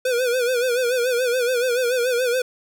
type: tone with vibrato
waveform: square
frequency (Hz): 493.9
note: B4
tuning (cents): 0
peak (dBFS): -19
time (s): 0.05-2.42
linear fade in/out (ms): 5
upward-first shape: sine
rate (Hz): 7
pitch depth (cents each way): 85
effects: none